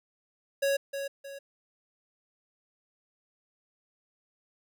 square tone with echo, 554.4 Hz, C#5, in tune, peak -25 dBFS, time 0.62-0.77 s, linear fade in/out 10 ms, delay 310 ms, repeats 2, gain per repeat -8 dB, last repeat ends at 1.39 s, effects none

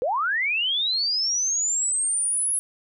sine linear sweep, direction up, 453.4 to 10750 Hz, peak -21 dBFS, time 0.02-2.59 s, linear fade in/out 0 ms, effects none

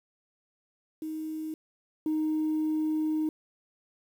sine tone pair in turn, 313.6 / 310.7 Hz, D#4 / D#4, +14 / -2 cents, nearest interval unison, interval 16 cents, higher first, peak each -32 / -24 dBFS, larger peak second, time 1.02-1.54 / 2.06-3.29 s, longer second, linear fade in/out 2 ms, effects tanh soft clip ceiling -22 dBFS + 9-bit

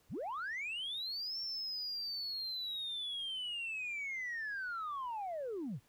sine linear two-way sweep, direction up then down, 38.89 to 5460 to 96.6 Hz, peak -36 dBFS, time 0.09-5.8 s, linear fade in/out 50 ms, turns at 1.39 s, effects tanh soft clip ceiling -35 dBFS + pink hiss -70 dBFS RMS until 5.88 s

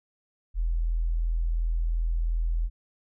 sine tone, 41.41 Hz, E1, 9 cents sharp, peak -23 dBFS, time 0.54-2.7 s, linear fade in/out 50 ms, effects none

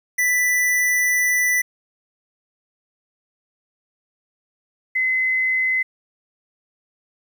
square / sine tone pair in turn, 1982 / 2041 Hz, B6 / C7, +6 / -44 cents, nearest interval minor second, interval 50 cents, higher second, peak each -17 dBFS, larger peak neither, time 0.18-1.62 / 4.95-5.83 s, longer first, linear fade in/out 10 ms, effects 9-bit

